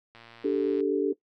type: click train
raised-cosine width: 0.3 ms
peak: -33 dBFS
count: 77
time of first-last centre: 0.15-0.805 s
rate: 116 Hz
type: chord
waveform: sine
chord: D suspended fourth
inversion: none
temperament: equal with one note detuned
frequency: 292 / 392 / 440 Hz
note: D4 / G4 / A4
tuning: -10 / 0 / 0 cents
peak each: -27 dBFS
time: 0.44-1.13 s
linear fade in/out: 10 ms
effects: noise-tail reverb RT60 0.1 s tail -17 dB re dry